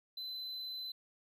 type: tone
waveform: triangle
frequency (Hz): 4036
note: B7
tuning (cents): +37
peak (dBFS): -39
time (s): 0.17-0.92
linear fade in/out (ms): 5
effects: none